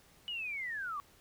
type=linear sweep; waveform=sine; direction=down; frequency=2959 to 1111 Hz; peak=-36 dBFS; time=0.28-1 s; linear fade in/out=0 ms; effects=pink hiss -63 dBFS RMS until 1.2 s